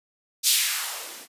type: noise with band-pass filter sweep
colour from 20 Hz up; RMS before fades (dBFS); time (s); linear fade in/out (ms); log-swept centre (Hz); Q
violet; -25; 0.43-1.28; 50; 4700 to 210; 1.5
effects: resampled to 32000 Hz